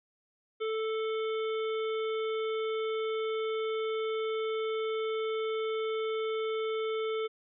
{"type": "harmonic tone", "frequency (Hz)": 440, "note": "A4", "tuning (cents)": 0, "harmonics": [1, 3, 5, 7, 8], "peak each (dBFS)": [-30, -40, -44, -47, -48], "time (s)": [0.6, 7.28], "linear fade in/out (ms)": 20, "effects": []}